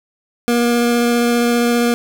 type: tone with vibrato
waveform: 25% pulse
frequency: 238.1 Hz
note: A#3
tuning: 37 cents sharp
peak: -9 dBFS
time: 0.48-1.94 s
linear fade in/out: 0 ms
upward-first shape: sine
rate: 15 Hz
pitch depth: 8 cents each way
effects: 7-bit